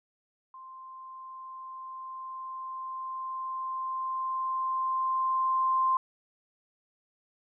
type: tone with level ramp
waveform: sine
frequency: 1046.5 Hz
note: C6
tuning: in tune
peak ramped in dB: -44 to -22 dBFS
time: 0.54-5.97 s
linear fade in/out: 2 ms
effects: none